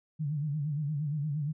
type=tone with vibrato; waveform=sine; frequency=148.3 Hz; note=D3; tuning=17 cents sharp; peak=-29 dBFS; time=0.19-1.53 s; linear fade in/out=20 ms; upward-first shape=sine; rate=8.6 Hz; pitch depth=100 cents each way; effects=none